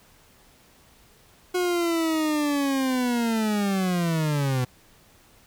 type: linear sweep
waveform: 40% pulse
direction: down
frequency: 364.3 to 123.47 Hz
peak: -21 dBFS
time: 1.54-4.65 s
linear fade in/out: 10 ms
effects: pink hiss -56 dBFS RMS until 5.46 s